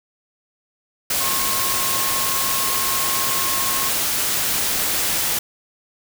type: tone in noise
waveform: sine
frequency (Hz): 1078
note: C#6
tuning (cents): -49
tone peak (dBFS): -27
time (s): 1.2-3.89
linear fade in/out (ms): 5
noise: white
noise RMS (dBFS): -21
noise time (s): 1.1-5.39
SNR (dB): -9
effects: none